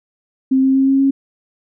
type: tone with pitch steps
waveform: sine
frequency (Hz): 264 / 266.1 / 268.3 / 270.5 / 272.7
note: C4 / C4 / C4 / C#4 / C#4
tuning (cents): +16 / +29 / +44 / -42 / -28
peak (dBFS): -10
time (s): 0.51-1.11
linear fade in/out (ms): 10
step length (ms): 120
effects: none